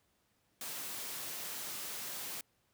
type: high-pass noise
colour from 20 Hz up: white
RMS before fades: -42 dBFS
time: 0.61-2.41 s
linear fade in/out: 2 ms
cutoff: 110 Hz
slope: 12 dB/octave
effects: pink hiss -75 dBFS RMS until 2.73 s + high-pass 60 Hz 12 dB/octave